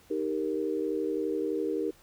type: chord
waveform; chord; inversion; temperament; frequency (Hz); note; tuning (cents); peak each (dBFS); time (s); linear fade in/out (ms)
sine; Eb major; none; equal with one note detuned; 311.1 / 394.3 / 466.2; Eb4 / G4 / Bb4; 0 / +10 / 0; -32; 0.1-1.91; 10
effects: pink hiss -59 dBFS RMS until 2.02 s